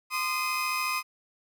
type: tone cluster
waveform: 30% pulse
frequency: 1036 / 1225 / 2524 Hz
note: C6 / D#6 / D#7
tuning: -17 / -27 / +24 cents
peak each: -29 dBFS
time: 0.1-1.03 s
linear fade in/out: 50 ms
effects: none